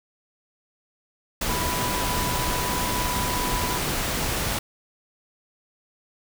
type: tone in noise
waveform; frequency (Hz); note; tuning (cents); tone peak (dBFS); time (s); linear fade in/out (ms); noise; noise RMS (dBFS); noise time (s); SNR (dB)
sine; 987.8; B5; 0; -29; 1.49-3.78; 5; pink; -26; 1.41-4.59; -6
effects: none